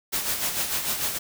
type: noise with tremolo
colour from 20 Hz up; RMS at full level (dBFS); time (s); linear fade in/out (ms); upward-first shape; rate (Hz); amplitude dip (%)
white; -25; 0.12-1.19; 20; sine; 6.7; 55
effects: none